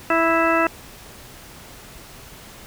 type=harmonic tone; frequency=329.6 Hz; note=E4; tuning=in tune; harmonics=1 / 2 / 3 / 4 / 5 / 6 / 8; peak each=-22 / -21 / -25 / -21 / -26 / -27 / -26 dBFS; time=0.1-0.67 s; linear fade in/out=2 ms; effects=pink hiss -42 dBFS RMS until 2.66 s